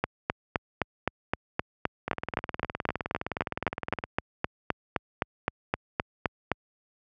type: two click trains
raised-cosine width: 0.5 ms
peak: -15 / -9 dBFS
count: 39 / 26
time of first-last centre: 2.08-4.039 / 0.04-6.517 s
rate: 19.4 / 3.86 Hz
effects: high-pass 60 Hz 12 dB/octave